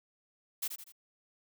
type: noise with echo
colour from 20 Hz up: blue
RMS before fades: -34 dBFS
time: 0.62-0.68 s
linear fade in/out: 10 ms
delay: 81 ms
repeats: 3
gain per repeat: -7 dB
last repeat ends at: 0.923 s
effects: none